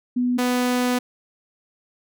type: tone pair in turn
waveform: sine / sawtooth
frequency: 247.1 / 248.2 Hz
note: B3 / B3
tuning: +1 / +9 cents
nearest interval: unison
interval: 8 cents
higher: second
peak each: -18 / -15 dBFS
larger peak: second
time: 0.16-0.38 / 0.38-0.99 s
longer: second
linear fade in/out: 10 ms
effects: none